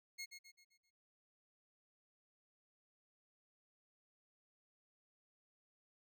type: tone with echo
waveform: 20% pulse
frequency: 2160 Hz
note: C#7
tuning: 45 cents flat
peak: -39 dBFS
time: 0.18-0.26 s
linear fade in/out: 20 ms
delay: 130 ms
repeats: 5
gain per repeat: -7 dB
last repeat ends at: 0.91 s
effects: none